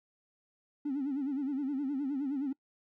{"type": "tone with vibrato", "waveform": "triangle", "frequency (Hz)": 277.2, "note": "C#4", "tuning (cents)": 0, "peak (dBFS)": -27, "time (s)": [0.85, 2.53], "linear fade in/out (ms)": 10, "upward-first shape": "sine", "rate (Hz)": 9.6, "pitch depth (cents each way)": 120, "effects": ["noise-tail reverb RT60 0.1 s tail -25 dB re dry", "tanh soft clip ceiling -28 dBFS"]}